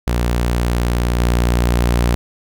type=tone with level steps; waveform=sawtooth; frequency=59.6 Hz; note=A#1; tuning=39 cents sharp; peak=-11 / -9 dBFS; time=0.07-2.15 s; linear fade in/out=0 ms; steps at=1.19 s; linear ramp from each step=5 ms; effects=none